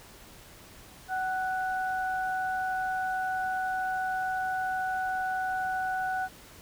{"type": "tone pair together", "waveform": "sine", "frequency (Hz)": [751.2, 1480], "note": ["F#5", "F#6"], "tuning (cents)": [26, 0], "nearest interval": "octave", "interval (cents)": 1174, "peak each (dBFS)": [-29, -33], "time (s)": [1.08, 6.29], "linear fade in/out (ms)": 50, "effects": ["pink hiss -51 dBFS RMS until 6.61 s"]}